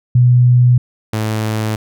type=tone pair in turn; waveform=sine / sawtooth; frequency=123.47 / 108.96 Hz; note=B2 / A2; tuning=0 / -16 cents; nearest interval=major second; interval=216 cents; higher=first; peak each=-6 / -12 dBFS; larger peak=first; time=0.15-0.78 / 1.13-1.76 s; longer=neither; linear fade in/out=5 ms; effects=none